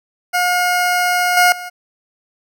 20% pulse tone with level steps, 717 Hz, F5, 45 cents sharp, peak -9 / -4 / -22 dBFS, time 0.33-1.7 s, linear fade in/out 20 ms, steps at 1.37 / 1.52 s, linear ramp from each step 2 ms, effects none

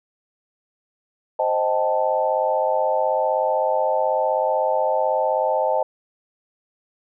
sine chord, A half-diminished seventh, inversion first, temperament equal, 523.3 / 622.3 / 784 / 880 Hz, C5 / Eb5 / G5 / A5, 0 / 0 / 0 / 0 cents, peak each -23 / -22 / -26 / -23 dBFS, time 1.39-5.83 s, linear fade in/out 5 ms, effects none

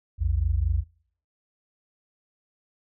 sine tone pair together, 59.33 / 83.9 Hz, A#1 / E2, +31 / +31 cents, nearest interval tritone, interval 600 cents, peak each -24 / -24 dBFS, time 0.18-0.84 s, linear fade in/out 50 ms, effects noise-tail reverb RT60 0.6 s tail -24 dB re dry

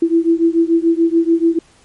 sine beating tone pair, 329.6 / 336.5 Hz, E4 / E4, 0 / +36 cents, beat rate 6.9 Hz, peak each -13 / -14 dBFS, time 0.02-1.59 s, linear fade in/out 5 ms, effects pink hiss -50 dBFS RMS until 1.84 s + MP3 48 kbps

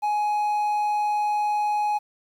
triangle tone, 837 Hz, G#5, 13 cents sharp, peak -19 dBFS, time 0.02-1.99 s, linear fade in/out 20 ms, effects 9-bit

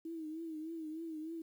sine tone with vibrato, 320 Hz, D#4, 49 cents sharp, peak -40 dBFS, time 0.05-1.42 s, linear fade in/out 5 ms, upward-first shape triangle, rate 3.3 Hz, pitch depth 83 cents each way, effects 11-bit

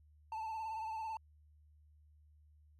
triangle tone with vibrato, 883 Hz, A5, 6 cents sharp, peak -37 dBFS, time 0.32-1.17 s, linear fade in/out 2 ms, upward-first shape triangle, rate 18 Hz, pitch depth 55 cents each way, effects added 75 Hz sine -62 dBFS peak until 2.79 s

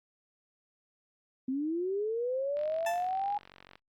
sine linear sweep, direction up, 253.4 to 830.6 Hz, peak -29 dBFS, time 1.48-3.38 s, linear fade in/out 5 ms
click train, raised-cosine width 0.3 ms, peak -34 dBFS, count 56, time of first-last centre 2.57-3.755 s, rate 46.4 Hz
20% pulse tone with exponential decay, 880 Hz, A5, in tune, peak -26 dBFS, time 2.86-3.12 s, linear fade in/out 5 ms, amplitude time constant 56 ms
effects noise-tail reverb RT60 0.1 s tail -25 dB re dry + Opus 48 kbps

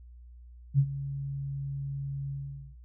sine tone with ADSR envelope, 138.59 Hz, C#3, in tune, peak -17 dBFS, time 0.74-2.76 s, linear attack 47 ms, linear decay 65 ms, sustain -15 dB, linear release 460 ms, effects added 60 Hz sine -47 dBFS peak until 2.84 s

